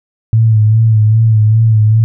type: tone with vibrato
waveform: sine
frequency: 110 Hz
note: A2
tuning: in tune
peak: -5 dBFS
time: 0.33-2.04 s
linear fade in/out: 0 ms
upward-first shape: sine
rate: 2.5 Hz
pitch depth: 48 cents each way
effects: none